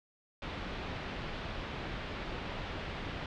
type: low-pass noise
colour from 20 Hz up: pink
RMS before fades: -40 dBFS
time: 0.42-3.26 s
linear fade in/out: 2 ms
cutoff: 3700 Hz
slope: 24 dB/octave
effects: none